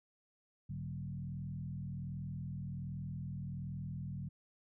sine tone with frequency modulation, 138.59 Hz, C#3, in tune, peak -39 dBFS, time 0.69-4.29 s, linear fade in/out 10 ms, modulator 41.3 Hz, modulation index 1.2, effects none

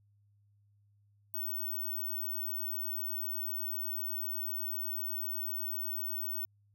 sine tone, 15804 Hz, B9, in tune, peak -31 dBFS, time 1.34-6.45 s, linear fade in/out 0 ms, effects tanh soft clip ceiling -33 dBFS + added 102 Hz sine -65 dBFS peak until 6.74 s

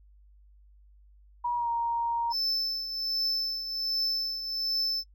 sine tone with pitch glide, 961 to 934.7 Hz, B5 to A#5, -48 to +4 cents, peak -26 dBFS, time 1.44-2.33 s, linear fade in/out 10 ms, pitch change -48 cents, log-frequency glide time 1.56-1.69 s
triangle tone with tremolo, 5274 Hz, E8, in tune, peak -24 dBFS, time 2.3-5.04 s, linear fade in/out 50 ms, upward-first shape triangle, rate 1.3 Hz, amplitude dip 65%
effects noise-tail reverb RT60 0.1 s tail -24 dB re dry + added 50 Hz sine -54 dBFS peak until 5.14 s

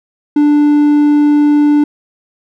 triangle tone, 294.4 Hz, D4, 4 cents sharp, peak -4 dBFS, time 0.36-1.84 s, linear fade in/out 5 ms, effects none

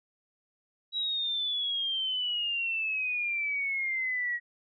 sine exponential sweep, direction down, 3894 to 1903 Hz, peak -28 dBFS, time 0.92-4.4 s, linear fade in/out 50 ms, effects none

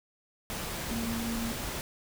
sine tone in noise, 230 Hz, A#3, 23 cents flat, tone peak -32 dBFS, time 0.91-1.52 s, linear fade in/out 0 ms, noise pink, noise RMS -36 dBFS, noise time 0.5-1.81 s, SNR +1 dB, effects none

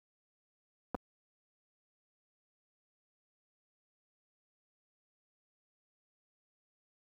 clicks, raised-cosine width 1 ms, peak -21 dBFS, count 2, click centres 0.946 / 0.95 s, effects high-pass 60 Hz 12 dB/octave + 10-bit

